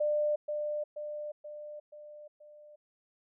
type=tone with echo; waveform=sine; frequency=597 Hz; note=D5; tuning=28 cents sharp; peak=-26 dBFS; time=0-0.36 s; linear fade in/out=10 ms; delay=480 ms; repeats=5; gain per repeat=-5 dB; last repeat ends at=2.76 s; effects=none